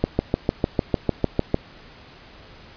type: click train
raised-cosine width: 2 ms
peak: -4 dBFS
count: 11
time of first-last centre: 0.04-1.544 s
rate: 6.65 Hz
effects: pink hiss -46 dBFS RMS until 2.76 s + resampled to 11025 Hz